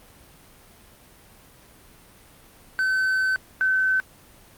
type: tone pair in turn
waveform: triangle / sine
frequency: 1528 / 1528 Hz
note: G6 / G6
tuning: -45 / -45 cents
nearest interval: unison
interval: 0 cents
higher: neither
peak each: -18 dBFS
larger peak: neither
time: 2.79-3.36 / 3.61-4 s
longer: first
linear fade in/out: 0 ms
effects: pink hiss -51 dBFS RMS until 4.57 s + Opus 32 kbps